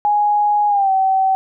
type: tone with pitch glide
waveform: sine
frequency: 830.6 to 766.1 Hz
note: G#5 to G5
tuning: 0 to -40 cents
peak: -12 dBFS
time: 0.05-1.35 s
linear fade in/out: 0 ms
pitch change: -140 cents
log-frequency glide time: 0.68-0.91 s
effects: none